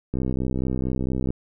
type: click train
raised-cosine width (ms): 3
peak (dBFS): -13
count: 76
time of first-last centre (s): 0.14-1.305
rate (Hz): 64.4
effects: none